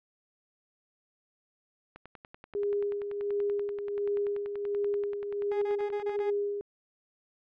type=click train; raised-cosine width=0.3 ms; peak=-28 dBFS; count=45; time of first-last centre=1.96-6.191 s; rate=10.4 Hz
type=tone with tremolo; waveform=sine; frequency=407.4 Hz; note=G#4; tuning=33 cents flat; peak=-26 dBFS; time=2.55-6.61 s; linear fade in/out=0 ms; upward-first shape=sine; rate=1.4 Hz; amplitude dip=55%
type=tone bursts; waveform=30% pulse; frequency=415.3 Hz; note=G#4; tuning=in tune; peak=-31 dBFS; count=6; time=5.51-6.305 s; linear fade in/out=10 ms; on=110 ms; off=27 ms
effects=low-pass 2000 Hz 12 dB/octave